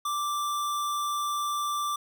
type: tone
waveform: square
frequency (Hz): 1174.7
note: D6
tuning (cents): 0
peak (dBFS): -28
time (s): 0.05-1.96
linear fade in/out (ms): 5
effects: none